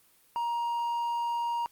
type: tone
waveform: triangle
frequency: 942 Hz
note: A#5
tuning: 18 cents sharp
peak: -26 dBFS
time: 0.36-1.66 s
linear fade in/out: 0 ms
effects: white hiss -63 dBFS RMS until 1.71 s + Opus 32 kbps